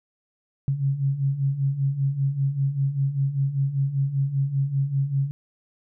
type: beating tone pair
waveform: sine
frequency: 134.5 / 139.6 Hz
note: C3 / C#3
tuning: +48 / +13 cents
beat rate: 5.1 Hz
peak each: -27 / -22 dBFS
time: 0.68-5.31 s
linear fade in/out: 0 ms
effects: none